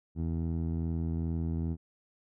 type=tone with low-pass filter; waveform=15% pulse; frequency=82.41 Hz; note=E2; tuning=in tune; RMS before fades=-32 dBFS; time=0.15-1.77 s; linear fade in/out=50 ms; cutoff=290 Hz; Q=0.56; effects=none